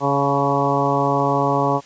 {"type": "harmonic tone with a mistuned harmonic", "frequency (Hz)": 139.9, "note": "C#3", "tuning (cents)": 16, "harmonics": [1, 2, 3, 4, 5, 6, 7, 8], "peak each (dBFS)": [-24, -24, -24, -24, -24, -24, -24, -24], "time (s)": [0, 1.81], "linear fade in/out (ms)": 50, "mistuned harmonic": 6, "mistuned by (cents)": 29, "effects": ["white hiss -46 dBFS RMS until 1.85 s", "resampled to 16000 Hz"]}